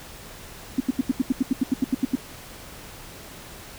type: tone bursts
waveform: sine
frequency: 260 Hz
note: C4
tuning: 11 cents flat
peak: -16 dBFS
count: 14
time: 0.78-2.155 s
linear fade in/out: 5 ms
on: 23 ms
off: 81 ms
effects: pink hiss -42 dBFS RMS until 3.78 s